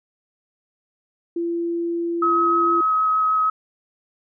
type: tone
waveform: sine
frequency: 340 Hz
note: F4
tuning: 46 cents flat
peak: -21 dBFS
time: 1.36-2.81 s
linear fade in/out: 5 ms
type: tone with vibrato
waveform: sine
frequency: 1275 Hz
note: D#6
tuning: 42 cents sharp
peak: -16 dBFS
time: 2.22-3.5 s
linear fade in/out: 5 ms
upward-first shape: triangle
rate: 6.5 Hz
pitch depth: 10 cents each way
effects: none

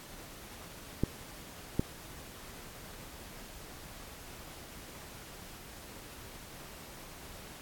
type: clicks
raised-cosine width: 3 ms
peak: -14 dBFS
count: 2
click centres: 1.036 / 1.795 s
effects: pink hiss -49 dBFS RMS until 7.61 s + AAC 64 kbps

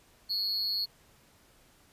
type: tone with amplitude modulation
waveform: triangle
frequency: 4353 Hz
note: C#8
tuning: 32 cents flat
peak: -24 dBFS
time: 0.29-0.86 s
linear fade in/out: 20 ms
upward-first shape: sine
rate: 202 Hz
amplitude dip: 75%
effects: pink hiss -62 dBFS RMS until 1.92 s + resampled to 32000 Hz

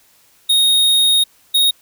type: tone pair in turn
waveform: square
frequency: 3729 / 3747 Hz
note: A#7 / A#7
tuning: 0 / +8 cents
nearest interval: unison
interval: 8 cents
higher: second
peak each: -11 dBFS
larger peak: neither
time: 0.49-1.24 / 1.54-1.71 s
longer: first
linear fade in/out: 10 ms
effects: white hiss -53 dBFS RMS until 1.81 s

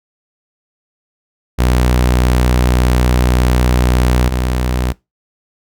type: tone pair in turn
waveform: sawtooth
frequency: 61.74 / 62.21 Hz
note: B1 / B1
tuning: 0 / +13 cents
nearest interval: unison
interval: 13 cents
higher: second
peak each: -6 / -10 dBFS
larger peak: first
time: 1.58-4.3 / 4.3-4.93 s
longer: first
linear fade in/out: 20 ms
effects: noise-tail reverb RT60 0.2 s tail -21 dB re dry

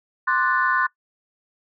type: chord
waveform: sine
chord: D dominant seventh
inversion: third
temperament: equal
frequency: 1046.5 / 1174.7 / 1480 / 1760 Hz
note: C6 / D6 / F#6 / A6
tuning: 0 / 0 / 0 / 0 cents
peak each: -22 / -27 / -21 / -24 dBFS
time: 0.27-0.87 s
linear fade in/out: 10 ms
effects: noise-tail reverb RT60 0.1 s tail -20 dB re dry + tanh soft clip ceiling -7 dBFS

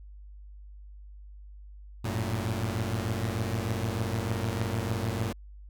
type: tone cluster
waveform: sawtooth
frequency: 93.4 / 110.1 / 116.7 Hz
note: F#2 / A2 / A#2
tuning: +17 / +2 / +2 cents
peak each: -29 dBFS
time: 2.04-5.33 s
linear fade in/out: 10 ms
effects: added 50 Hz sine -44 dBFS peak until 5.69 s

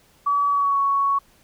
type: tone with pitch glide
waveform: sine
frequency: 1142 to 1113.3 Hz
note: D6 to C#6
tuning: -49 to +7 cents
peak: -17 dBFS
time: 0.26-1.19 s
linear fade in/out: 10 ms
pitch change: -44 cents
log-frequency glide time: 0.49-0.79 s
effects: pink hiss -57 dBFS RMS until 1.43 s

